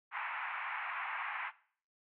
pink band-pass noise, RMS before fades -40 dBFS, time 0.11-1.52 s, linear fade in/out 50 ms, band 840 to 2500 Hz, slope 48 dB/octave, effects noise-tail reverb RT60 0.5 s tail -18 dB re dry

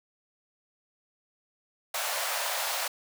pink high-pass noise, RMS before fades -31 dBFS, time 1.94-2.88 s, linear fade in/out 5 ms, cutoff 560 Hz, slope 48 dB/octave, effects none

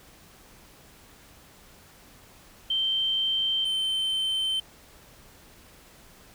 sine / triangle tone pair in turn, 3124 / 3095 Hz, G7 / G7, -7 / -23 cents, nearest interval unison, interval 16 cents, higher first, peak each -23 dBFS, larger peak neither, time 2.7-3.65 / 3.65-4.6 s, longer neither, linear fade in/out 5 ms, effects pink hiss -53 dBFS RMS until 6.34 s

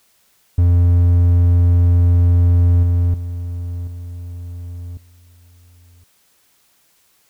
triangle tone with level steps, 87.31 Hz, F2, in tune, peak -7 / -10 / -20 / -25 / -43 dBFS, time 0.58-6.04 s, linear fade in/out 5 ms, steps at 2.83 / 3.14 / 3.87 / 4.97 s, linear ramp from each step 2 ms, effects white hiss -58 dBFS RMS until 7.29 s

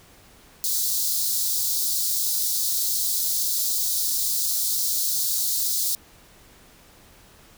white high-pass noise, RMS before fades -24 dBFS, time 0.64-5.95 s, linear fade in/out 0 ms, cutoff 3900 Hz, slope 48 dB/octave, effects pink hiss -52 dBFS RMS until 7.57 s

